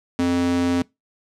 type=tone with high-pass filter; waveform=square; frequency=87.3 Hz; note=F2; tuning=in tune; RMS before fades=-20 dBFS; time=0.19-0.82 s; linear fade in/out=0 ms; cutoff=210 Hz; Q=6.2; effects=noise-tail reverb RT60 0.2 s tail -23 dB re dry + low-pass 8000 Hz 12 dB/octave